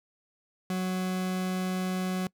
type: tone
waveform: 40% pulse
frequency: 185 Hz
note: F#3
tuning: in tune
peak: -27 dBFS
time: 0.7-2.27 s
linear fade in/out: 2 ms
effects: noise-tail reverb RT60 0.1 s tail -24 dB re dry